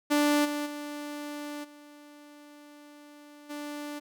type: tone with level steps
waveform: sawtooth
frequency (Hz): 293.7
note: D4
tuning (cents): 0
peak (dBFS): -18 / -26 / -32 / -45 / -32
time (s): 0.1-4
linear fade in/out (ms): 20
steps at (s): 0.44 / 0.65 / 1.63 / 3.49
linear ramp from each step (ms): 20
effects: none